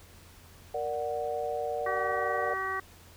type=chord; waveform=sine; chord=Bb augmented; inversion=none; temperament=equal; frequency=466.2 / 587.3 / 740 Hz; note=Bb4 / D5 / F#5; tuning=0 / 0 / 0 cents; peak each=-34 dBFS; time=0.74-2.54 s; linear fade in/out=5 ms
type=harmonic tone; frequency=382 Hz; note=G4; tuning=45 cents flat; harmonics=1 / 2 / 3 / 4 / 5; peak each=-39 / -40 / -33 / -39 / -35 dBFS; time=1.86-2.8 s; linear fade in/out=5 ms
effects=added 86 Hz sine -55 dBFS peak until 3.16 s + pink hiss -55 dBFS RMS until 3.16 s